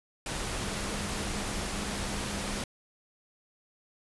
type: tone in noise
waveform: sine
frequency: 202.8 Hz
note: G#3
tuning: 41 cents flat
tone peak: -40 dBFS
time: 0.63-2.62 s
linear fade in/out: 2 ms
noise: pink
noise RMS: -34 dBFS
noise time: 0.26-2.64 s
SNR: -9 dB
effects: resampled to 24000 Hz